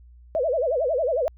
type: tone with vibrato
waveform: sine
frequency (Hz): 570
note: C#5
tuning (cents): +48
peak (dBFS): -20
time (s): 0.35-1.28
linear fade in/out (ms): 0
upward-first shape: sine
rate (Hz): 11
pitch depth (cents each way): 280
effects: added 60 Hz sine -46 dBFS peak until 1.37 s